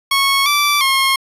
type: tone with pitch steps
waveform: 15% pulse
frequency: 1100 / 1165 / 1076 Hz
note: C#6 / D6 / C6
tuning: -14 / -14 / +48 cents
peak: -6 dBFS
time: 0.11-1.16 s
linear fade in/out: 5 ms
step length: 350 ms
effects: resampled to 32000 Hz